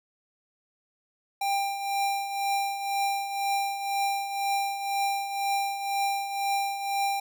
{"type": "tone with tremolo", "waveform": "square", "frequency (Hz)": 794, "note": "G5", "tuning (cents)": 22, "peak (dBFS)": -24, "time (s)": [1.41, 7.2], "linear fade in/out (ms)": 5, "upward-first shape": "triangle", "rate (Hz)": 2, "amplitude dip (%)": 65, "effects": []}